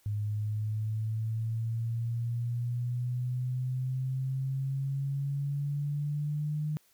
sine exponential sweep, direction up, 103.83 to 152.4 Hz, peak -29 dBFS, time 0.06-6.77 s, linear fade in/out 0 ms, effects white hiss -66 dBFS RMS until 6.93 s

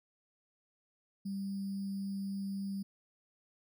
sine tone with sample-and-hold, 196.4 Hz, G3, 4 cents sharp, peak -35 dBFS, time 1.25-2.83 s, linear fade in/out 10 ms, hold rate 4900 Hz, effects none

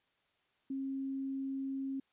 sine tone, 270 Hz, C#4, 45 cents flat, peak -35 dBFS, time 0.7-2 s, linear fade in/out 5 ms, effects white hiss -75 dBFS RMS until 2.12 s + resampled to 8000 Hz

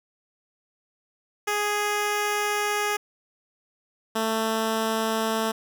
10% pulse tone pair in turn, 415.3 / 222.2 Hz, G#4 / A3, 0 / +17 cents, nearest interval major seventh, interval 1083 cents, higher first, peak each -15 dBFS, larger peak neither, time 1.47-2.97 / 4.15-5.52 s, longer first, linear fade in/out 10 ms, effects none

